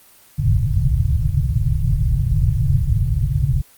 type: low-pass noise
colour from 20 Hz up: white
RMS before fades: -17 dBFS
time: 0.38-3.62 s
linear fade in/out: 10 ms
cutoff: 150 Hz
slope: 96 dB/octave
effects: white hiss -49 dBFS RMS until 3.77 s + Opus 24 kbps